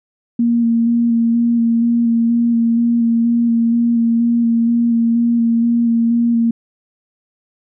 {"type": "tone with vibrato", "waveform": "sine", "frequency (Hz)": 233.1, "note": "A#3", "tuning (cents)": 0, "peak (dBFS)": -11, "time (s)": [0.39, 6.51], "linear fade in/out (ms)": 5, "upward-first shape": "square", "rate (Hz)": 2.1, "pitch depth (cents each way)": 15, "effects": []}